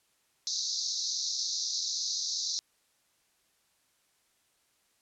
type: band-pass noise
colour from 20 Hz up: white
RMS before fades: -33 dBFS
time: 0.47-2.59 s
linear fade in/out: 0 ms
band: 3900 to 6400 Hz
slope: 96 dB/octave
effects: white hiss -71 dBFS RMS until 5.01 s + low-pass 11000 Hz 12 dB/octave